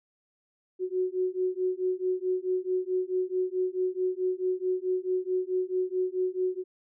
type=beating tone pair; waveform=sine; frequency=366.7 / 371.3 Hz; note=F#4 / F#4; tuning=-15 / +6 cents; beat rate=4.6 Hz; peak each=-29 dBFS; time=0.79-6.64 s; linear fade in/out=50 ms; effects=none